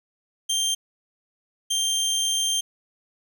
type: tone pair in turn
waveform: 25% pulse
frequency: 3167 / 3167 Hz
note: G7 / G7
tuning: +17 / +17 cents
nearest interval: unison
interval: 0 cents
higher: neither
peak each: -18 dBFS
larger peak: neither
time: 0.49-0.75 / 1.7-2.61 s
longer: second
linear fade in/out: 10 ms
effects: none